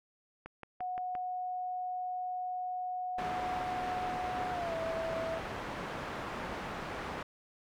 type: click train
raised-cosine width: 0.5 ms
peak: -29 dBFS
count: 5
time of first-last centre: 0.46-1.152 s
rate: 5.78 Hz
type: tone with pitch glide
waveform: sine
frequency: 731 to 655 Hz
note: F#5 to E5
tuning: -21 to -11 cents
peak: -34 dBFS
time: 0.8-5.39 s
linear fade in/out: 10 ms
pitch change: -190 cents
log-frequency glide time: 4.51-4.75 s
type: low-pass noise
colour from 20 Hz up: white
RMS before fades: -40 dBFS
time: 3.18-7.23 s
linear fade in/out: 5 ms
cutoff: 1300 Hz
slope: 12 dB/octave
effects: none